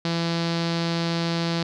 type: tone with low-pass filter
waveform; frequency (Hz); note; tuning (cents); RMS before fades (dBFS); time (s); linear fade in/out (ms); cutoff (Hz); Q
sawtooth; 167.9; E3; +32; -25; 0.05-1.63; 2; 4500; 3.5
effects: none